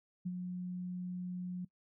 sine tone with ADSR envelope, 180.3 Hz, F#3, 45 cents flat, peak -33 dBFS, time 0.25-1.65 s, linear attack 15 ms, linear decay 47 ms, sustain -4 dB, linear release 6 ms, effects noise-tail reverb RT60 0.1 s tail -21 dB re dry

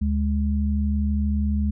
sine tone pair together, 73.32 / 207.7 Hz, D2 / G#3, -2 / 0 cents, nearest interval octave + tritone, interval 1802 cents, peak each -21 / -24 dBFS, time 0.01-1.71 s, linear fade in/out 10 ms, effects none

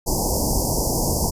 pink band-stop noise, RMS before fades -21 dBFS, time 0.06-1.31 s, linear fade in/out 20 ms, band 970 to 4800 Hz, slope 96 dB/octave, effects resampled to 32000 Hz

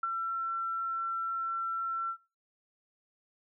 sine tone with ADSR envelope, 1349 Hz, E6, 40 cents sharp, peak -26 dBFS, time 0.03-2.17 s, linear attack 5 ms, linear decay 23 ms, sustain -5 dB, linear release 76 ms, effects noise-tail reverb RT60 0.3 s tail -21 dB re dry

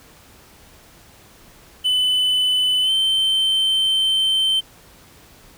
triangle tone with pitch glide, 3009 to 3103 Hz, F#7 to G7, +28 to -18 cents, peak -14 dBFS, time 1.84-4.61 s, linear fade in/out 20 ms, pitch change +54 cents, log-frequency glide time 2.82-2.92 s, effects pink hiss -48 dBFS RMS until 5.57 s

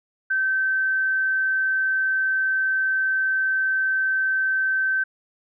sine tone, 1545 Hz, G6, 26 cents flat, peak -19 dBFS, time 0.3-5.04 s, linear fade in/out 10 ms, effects none

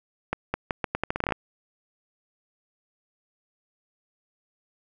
accelerating click train, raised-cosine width 0.5 ms, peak -10 dBFS, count 14, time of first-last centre 0.33-1.322 s, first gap 210 ms, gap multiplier 0.8, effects none

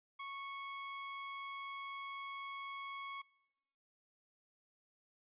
25% pulse tone, 1104 Hz, C#6, 7 cents flat, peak -40 dBFS, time 0.19-3.22 s, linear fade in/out 10 ms, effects noise-tail reverb RT60 0.9 s tail -23 dB re dry + resampled to 8000 Hz

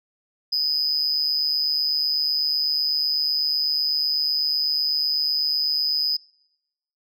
sine tone with amplitude modulation, 5000 Hz, D#8, 8 cents sharp, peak -14 dBFS, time 0.52-6.17 s, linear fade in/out 10 ms, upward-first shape sine, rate 148 Hz, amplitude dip 85%, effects noise-tail reverb RT60 0.9 s tail -26 dB re dry + tanh soft clip ceiling -16 dBFS

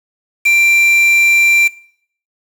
triangle tone with quantisation, 2360 Hz, D7, 8 cents sharp, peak -6 dBFS, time 0.45-1.68 s, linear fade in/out 10 ms, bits 4, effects noise-tail reverb RT60 0.6 s tail -20 dB re dry

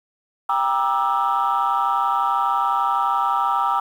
sine chord, E half-diminished seventh, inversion first, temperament just, 791.1 / 949.3 / 1186.7 / 1318.5 Hz, G5 / Bb5 / D6 / E6, +16 / +31 / +18 / 0 cents, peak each -22 dBFS, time 0.49-3.8 s, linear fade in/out 5 ms, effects tanh soft clip ceiling -11 dBFS + 8-bit

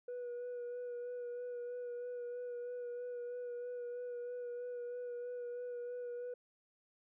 sine tone with vibrato, 487.2 Hz, B4, 24 cents flat, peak -38 dBFS, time 0.08-6.34 s, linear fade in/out 5 ms, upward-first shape sine, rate 3.1 Hz, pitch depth 20 cents each way, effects tanh soft clip ceiling -39 dBFS

